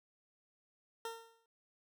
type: tone with exponential decay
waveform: 20% pulse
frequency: 456.8 Hz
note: A#4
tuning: 35 cents flat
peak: -33 dBFS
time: 1.05-1.46 s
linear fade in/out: 2 ms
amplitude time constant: 88 ms
effects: noise-tail reverb RT60 0.2 s tail -26 dB re dry